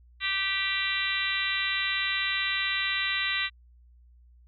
harmonic tone with a mistuned harmonic, 392 Hz, G4, in tune, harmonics 3 / 4 / 5 / 6 / 7 / 8 / 9 / 10, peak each -38 / -37 / -30 / -34 / -34 / -37 / -37 / -33 dBFS, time 0.2-3.5 s, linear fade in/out 50 ms, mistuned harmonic 4, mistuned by -26 cents, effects added 60 Hz sine -53 dBFS peak until 4.47 s

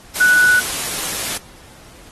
sine tone in noise, 1480 Hz, F#6, in tune, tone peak -9 dBFS, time 0.2-0.6 s, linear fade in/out 10 ms, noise white, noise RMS -23 dBFS, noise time 0.15-1.38 s, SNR +11 dB, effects pink hiss -44 dBFS RMS until 2.11 s + AAC 32 kbps

